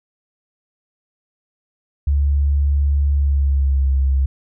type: tone with pitch glide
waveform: sine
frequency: 71.1 to 67.3 Hz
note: C#2 to C2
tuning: +45 to +49 cents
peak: -13 dBFS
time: 2.07-4.26 s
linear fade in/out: 5 ms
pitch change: -96 cents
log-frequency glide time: 3.13-3.9 s
effects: none